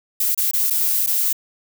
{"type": "noise with dropouts", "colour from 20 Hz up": "violet", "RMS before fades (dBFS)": -19, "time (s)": [0.2, 1.33], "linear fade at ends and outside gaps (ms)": 5, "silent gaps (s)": [[0.348, 0.376], [0.512, 0.534], [0.701, 0.706], [1.064, 1.071]], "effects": []}